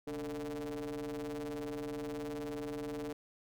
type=ring-modulated tone; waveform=45% pulse; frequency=79.9 Hz; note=D#2; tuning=47 cents sharp; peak=-35 dBFS; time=0.07-3.13 s; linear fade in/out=5 ms; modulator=369 Hz; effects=none